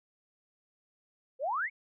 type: exponential sweep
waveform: sine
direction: up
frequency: 485.9 to 2300 Hz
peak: -29 dBFS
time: 1.39-1.7 s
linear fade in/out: 50 ms
effects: none